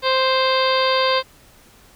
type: harmonic tone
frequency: 523.3 Hz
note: C5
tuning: in tune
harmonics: 1 / 2 / 3 / 4 / 5 / 6 / 7 / 8 / 9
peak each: -19 / -20 / -27 / -28 / -29 / -29 / -26 / -31 / -27 dBFS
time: 0.02-1.23 s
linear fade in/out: 50 ms
effects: pink hiss -50 dBFS RMS until 1.95 s